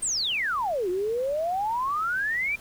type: exponential two-way sweep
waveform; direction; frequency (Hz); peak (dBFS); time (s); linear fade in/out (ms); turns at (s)
sine; down then up; 8870 to 350 to 2419; -24; 0.02-2.56; 10; 0.89
effects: pink hiss -49 dBFS RMS until 2.6 s